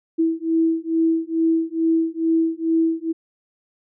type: beating tone pair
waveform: sine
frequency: 325.4 / 327.7 Hz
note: E4 / E4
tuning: -22 / -10 cents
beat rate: 2.3 Hz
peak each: -20 dBFS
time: 0.18-3.13 s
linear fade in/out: 20 ms
effects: none